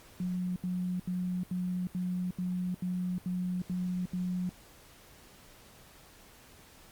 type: tone bursts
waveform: sine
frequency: 180.9 Hz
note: F#3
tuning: 39 cents flat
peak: -30 dBFS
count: 10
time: 0.2-4.493 s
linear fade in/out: 2 ms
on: 360 ms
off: 77 ms
effects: pink hiss -56 dBFS RMS until 6.91 s + Opus 48 kbps